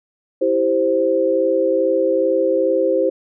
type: chord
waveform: sine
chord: C major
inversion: first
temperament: equal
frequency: 329.6 / 392 / 523.3 Hz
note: E4 / G4 / C5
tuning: 0 / 0 / 0 cents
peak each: -21 / -20 / -16 dBFS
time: 0.41-3.1 s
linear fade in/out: 10 ms
effects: none